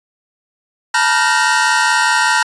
45% pulse tone cluster, 879 / 964 / 1400 / 1538 / 1852 Hz, A5 / B5 / F6 / G6 / A#6, -2 / -42 / +4 / -33 / -12 cents, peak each -18 dBFS, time 0.94-2.43 s, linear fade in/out 5 ms, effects resampled to 22050 Hz

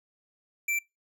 square tone, 2342 Hz, D7, 5 cents flat, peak -27 dBFS, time 0.68-0.79 s, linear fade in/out 5 ms, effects noise-tail reverb RT60 0.2 s tail -23 dB re dry

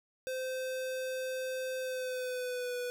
square tone with pitch glide, 517 to 492.2 Hz, C5 to B4, -21 to -6 cents, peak -35 dBFS, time 0.27-2.9 s, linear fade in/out 0 ms, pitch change -85 cents, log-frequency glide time 1.79-2.76 s, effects none

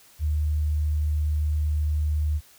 sine tone, 75.7 Hz, D#2, 47 cents flat, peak -21 dBFS, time 0.19-2.41 s, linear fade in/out 50 ms, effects white hiss -54 dBFS RMS until 2.58 s

